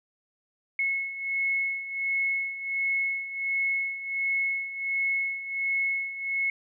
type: beating tone pair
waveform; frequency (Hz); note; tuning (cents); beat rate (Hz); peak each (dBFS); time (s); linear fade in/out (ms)
sine; 2185 / 2186.4; C#7 / C#7; -26 / -24; 1.4; -32 / -27; 0.79-6.5; 2
effects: none